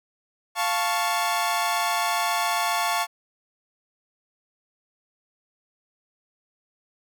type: chord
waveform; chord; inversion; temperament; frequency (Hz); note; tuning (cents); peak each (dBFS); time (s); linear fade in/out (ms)
sawtooth; F augmented; none; equal; 698.5 / 880 / 1108.7; F5 / A5 / C#6; 0 / 0 / 0; -23; 0.55-3.07; 50
effects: none